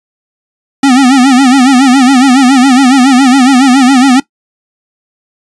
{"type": "tone with vibrato", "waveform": "square", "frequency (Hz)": 261.6, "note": "C4", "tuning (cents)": 0, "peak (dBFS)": -3, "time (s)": [0.83, 4.2], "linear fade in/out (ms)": 5, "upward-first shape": "sine", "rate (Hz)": 7.2, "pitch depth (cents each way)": 120, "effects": ["noise-tail reverb RT60 0.1 s tail -19 dB re dry", "resampled to 22050 Hz"]}